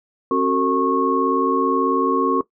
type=tone cluster; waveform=sine; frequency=269.7 / 374.8 / 453.1 / 1095 Hz; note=C#4 / F#4 / A#4 / C#6; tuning=-47 / +22 / -49 / -22 cents; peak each=-21 dBFS; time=0.31-2.41 s; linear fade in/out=2 ms; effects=noise-tail reverb RT60 0.1 s tail -17 dB re dry